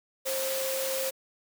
sine tone in noise, 531 Hz, C5, 25 cents sharp, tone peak -30 dBFS, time 0.25-1.11 s, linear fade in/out 20 ms, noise white, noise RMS -33 dBFS, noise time 0.25-1.11 s, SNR 0 dB, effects high-pass 300 Hz 12 dB/octave

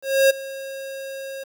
square tone with ADSR envelope, 541 Hz, C#5, 42 cents flat, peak -12 dBFS, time 0.02-1.44 s, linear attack 280 ms, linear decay 13 ms, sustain -19 dB, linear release 11 ms, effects 8-bit

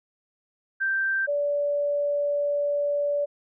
sine tone pair in turn, 1568 / 577.9 Hz, G6 / D5, 0 / -28 cents, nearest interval octave + perfect fourth, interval 1728 cents, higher first, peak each -22 dBFS, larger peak neither, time 0.8-1.27 / 1.27-3.26 s, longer second, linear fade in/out 20 ms, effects none

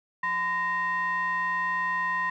triangle ring-modulated tone, 420.7 Hz, G#4, 22 cents sharp, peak -20 dBFS, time 0.23-2.3 s, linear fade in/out 5 ms, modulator 1440 Hz, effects none

